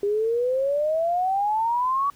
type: exponential sweep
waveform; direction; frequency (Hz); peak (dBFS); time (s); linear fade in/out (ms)
sine; up; 400 to 1145; -20; 0.03-2.1; 2
effects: pink hiss -55 dBFS RMS until 2.15 s